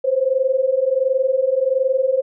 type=tone pair together; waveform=sine; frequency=511.6 / 533 Hz; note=C5 / C5; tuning=-39 / +32 cents; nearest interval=minor second; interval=71 cents; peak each=-19 / -17 dBFS; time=0.04-2.22 s; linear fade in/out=10 ms; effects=none